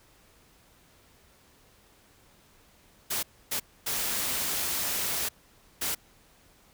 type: noise bursts at uneven times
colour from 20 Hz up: white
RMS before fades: -30 dBFS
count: 4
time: 3.1-3.23 / 3.51-3.6 / 3.86-5.29 / 5.81-5.95 s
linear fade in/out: 10 ms
effects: pink hiss -60 dBFS RMS until 6.73 s